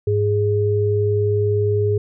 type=tone pair together; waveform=sine; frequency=102.9 / 414.7 Hz; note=G#2 / G#4; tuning=-16 / -3 cents; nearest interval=2 octaves; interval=2413 cents; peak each=-18 dBFS; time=0.07-1.98 s; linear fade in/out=5 ms; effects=none